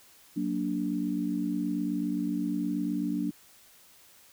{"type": "chord", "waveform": "sine", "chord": "Gb augmented", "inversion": "none", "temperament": "equal with one note detuned", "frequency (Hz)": [185, 233.1, 292.1], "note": ["Gb3", "Bb3", "D4"], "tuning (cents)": [0, 0, -9], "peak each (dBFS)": [-33, -33, -30], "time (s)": [0.36, 3.31], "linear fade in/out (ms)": 10, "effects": ["white hiss -57 dBFS RMS until 4.32 s"]}